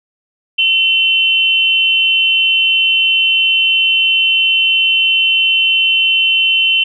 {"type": "tone pair together", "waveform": "sine", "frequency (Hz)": [2720, 3063], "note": ["F7", "G7"], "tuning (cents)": [-46, -41], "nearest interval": "major second", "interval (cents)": 205, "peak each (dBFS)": -12, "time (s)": [0.58, 6.84], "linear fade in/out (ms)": 10, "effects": []}